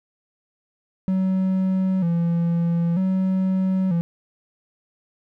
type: tone with vibrato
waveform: triangle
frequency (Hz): 178.7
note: F3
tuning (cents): +40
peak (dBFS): -16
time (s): 1.08-4.01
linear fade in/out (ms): 0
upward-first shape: square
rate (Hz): 0.53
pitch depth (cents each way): 92
effects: none